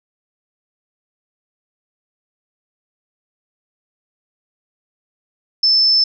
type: tone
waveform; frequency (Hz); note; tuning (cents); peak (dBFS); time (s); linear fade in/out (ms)
sine; 5274; E8; 0; -10; 5.63-6.04; 5
effects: none